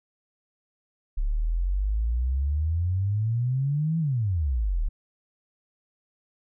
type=exponential two-way sweep; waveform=sine; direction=up then down; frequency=34.17 to 166.7 to 34.17 Hz; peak=-22 dBFS; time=1.17-4.89 s; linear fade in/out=10 ms; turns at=3.99 s; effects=none